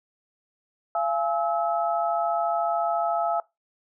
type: tone cluster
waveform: sine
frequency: 683 / 837 / 1295 Hz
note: F5 / G#5 / E6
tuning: -39 / +13 / -31 cents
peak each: -25 / -28 / -29 dBFS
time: 0.95-3.4 s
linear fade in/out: 2 ms
effects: noise-tail reverb RT60 0.2 s tail -20 dB re dry